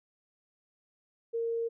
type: tone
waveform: sine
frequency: 461.3 Hz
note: A#4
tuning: 18 cents flat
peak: -29 dBFS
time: 1.33-1.69 s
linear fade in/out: 20 ms
effects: none